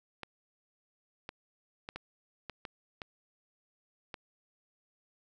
clicks, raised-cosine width 0.3 ms, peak -24 dBFS, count 8, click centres 0.233 / 1.291 / 1.889 / 1.96 / 2.497 / 2.652 / 3.018 / 4.142 s, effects none

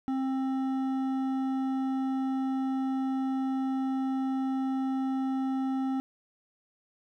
sine tone with hard clipping, 264.9 Hz, C4, 22 cents sharp, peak -29 dBFS, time 0.08-6 s, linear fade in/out 0 ms, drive 9 dB, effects none

